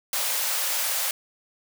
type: high-pass noise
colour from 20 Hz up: white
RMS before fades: -26 dBFS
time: 0.13-1.11 s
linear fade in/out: 2 ms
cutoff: 490 Hz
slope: 96 dB/octave
effects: none